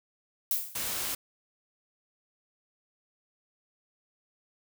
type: noise with exponential decay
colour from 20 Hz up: violet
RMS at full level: -25 dBFS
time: 0.51-0.88 s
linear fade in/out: 1 ms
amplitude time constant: 80 ms
type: noise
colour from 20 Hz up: white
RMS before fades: -33 dBFS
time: 0.75-1.15 s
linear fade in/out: 5 ms
effects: none